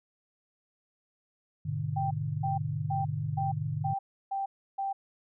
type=chord; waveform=sine; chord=G# diminished; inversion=none; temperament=just; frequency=103.83 / 124.59 / 149.51 Hz; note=G#2 / B2 / D3; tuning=0 / +16 / +31 cents; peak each=-35 / -36 / -32 dBFS; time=1.65-3.94 s; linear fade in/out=10 ms
type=tone bursts; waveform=sine; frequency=784 Hz; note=G5; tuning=in tune; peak=-29 dBFS; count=7; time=1.96-4.93 s; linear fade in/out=10 ms; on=150 ms; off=320 ms
effects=none